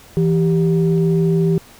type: tone pair together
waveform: sine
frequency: 164.93 / 391.6 Hz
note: E3 / G4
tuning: +1 / -2 cents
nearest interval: octave + minor third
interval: 1497 cents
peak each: -13 / -17 dBFS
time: 0.17-1.58 s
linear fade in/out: 0 ms
effects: tanh soft clip ceiling -6 dBFS + pink hiss -44 dBFS RMS until 1.79 s